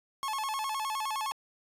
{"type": "tone with vibrato", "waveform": "45% pulse", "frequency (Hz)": 971, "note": "B5", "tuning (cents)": -30, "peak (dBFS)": -31, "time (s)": [0.23, 1.32], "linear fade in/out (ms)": 0, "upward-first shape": "square", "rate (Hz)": 9.7, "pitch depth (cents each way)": 200, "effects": ["resampled to 32000 Hz"]}